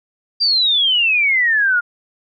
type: exponential sweep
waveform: sine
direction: down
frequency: 4786 to 1396.9 Hz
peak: -12 dBFS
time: 0.4-1.81 s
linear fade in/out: 20 ms
effects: none